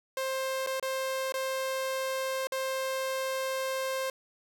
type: tone with dropouts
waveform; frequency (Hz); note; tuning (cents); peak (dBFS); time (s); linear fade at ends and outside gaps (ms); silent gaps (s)
sawtooth; 528; C5; +16; -26; 0.17-4.1; 2; 0.664-0.671 / 0.798-0.826 / 1.322-1.34 / 2.471-2.521
effects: none